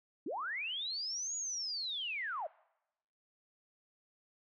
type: linear two-way sweep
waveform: sine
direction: up then down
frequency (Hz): 238.7 to 6860 to 570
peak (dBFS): -36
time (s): 0.26-2.47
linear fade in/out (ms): 5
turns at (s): 1.36
effects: noise-tail reverb RT60 0.9 s tail -23 dB re dry